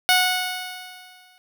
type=tone with exponential decay; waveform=10% pulse; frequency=734 Hz; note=F#5; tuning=14 cents flat; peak=-5 dBFS; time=0.09-1.38 s; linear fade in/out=0 ms; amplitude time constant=280 ms; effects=none